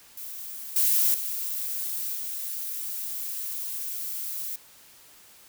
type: noise with level steps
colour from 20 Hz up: violet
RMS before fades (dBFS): -38 / -22 / -31 / -33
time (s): 0.17-4.56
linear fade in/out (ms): 5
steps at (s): 0.76 / 1.14 / 2.15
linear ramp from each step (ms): 2
effects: white hiss -53 dBFS RMS until 5.48 s